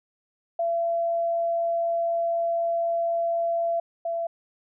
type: tone pair in turn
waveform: sine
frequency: 676 / 673.2 Hz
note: E5 / E5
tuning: +43 / +36 cents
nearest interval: unison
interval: 7 cents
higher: first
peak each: -22 / -25 dBFS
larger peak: first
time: 0.59-3.8 / 4.05-4.27 s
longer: first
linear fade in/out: 5 ms
effects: none